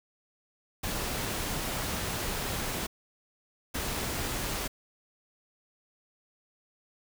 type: noise bursts at uneven times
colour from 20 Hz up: pink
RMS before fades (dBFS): -33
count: 2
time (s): 0.83-2.87 / 3.74-4.68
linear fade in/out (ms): 10
effects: none